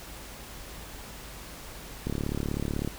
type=click train; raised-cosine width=3 ms; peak=-17 dBFS; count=30; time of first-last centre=2.07-2.876 s; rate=36 Hz; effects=added 50 Hz sine -47 dBFS peak until 2.98 s + pink hiss -44 dBFS RMS until 2.98 s